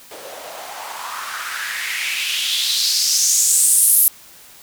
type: noise with band-pass filter sweep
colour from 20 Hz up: blue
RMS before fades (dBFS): -19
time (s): 0.11-4.08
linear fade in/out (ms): 0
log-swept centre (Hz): 460 to 12000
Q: 3.6
effects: white hiss -44 dBFS RMS until 4.62 s